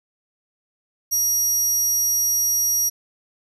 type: tone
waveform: 25% pulse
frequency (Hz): 5700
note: F8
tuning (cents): +34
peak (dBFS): -13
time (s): 1.11-2.9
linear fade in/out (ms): 20
effects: none